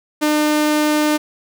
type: tone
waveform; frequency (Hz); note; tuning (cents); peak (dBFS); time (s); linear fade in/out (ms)
sawtooth; 301.8; D4; +47; -10; 0.21-1.18; 20
effects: none